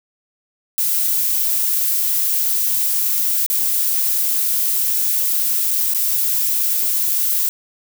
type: noise with dropouts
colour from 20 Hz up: violet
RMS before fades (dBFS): -18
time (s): 0.78-7.49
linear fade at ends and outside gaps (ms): 0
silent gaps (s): 3.463-3.5 / 5.708-5.712 / 5.937-5.947
effects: none